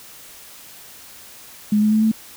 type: tone with pitch steps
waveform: sine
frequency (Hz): 209.9 / 213.3 / 216.8 / 220.3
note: G#3 / G#3 / A3 / A3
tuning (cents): +19 / +46 / -25 / +2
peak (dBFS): -13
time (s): 1.72-2.116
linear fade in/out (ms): 5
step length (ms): 99
effects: white hiss -42 dBFS RMS until 2.36 s